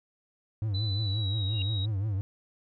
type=tone with vibrato; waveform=triangle; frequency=102.4 Hz; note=G#2; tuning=24 cents flat; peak=-25 dBFS; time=0.62-2.21 s; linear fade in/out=0 ms; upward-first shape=triangle; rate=5.7 Hz; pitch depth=170 cents each way
type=tone with pitch glide; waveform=sine; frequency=3988 to 3815 Hz; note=B7 to A#7; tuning=+16 to +39 cents; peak=-34 dBFS; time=0.74-1.86 s; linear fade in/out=10 ms; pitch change=-77 cents; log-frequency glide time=0.99-1.41 s
type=tone with exponential growth; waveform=sine; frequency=2794 Hz; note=F7; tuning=in tune; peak=-32 dBFS; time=1.47-1.62 s; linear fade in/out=1 ms; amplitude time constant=32 ms
effects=none